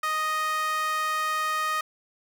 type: tone with high-pass filter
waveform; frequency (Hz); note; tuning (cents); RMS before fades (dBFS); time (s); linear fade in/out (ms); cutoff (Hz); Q
sawtooth; 622.3; D#5; 0; -27; 0.03-1.81; 5; 1400; 6.3
effects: none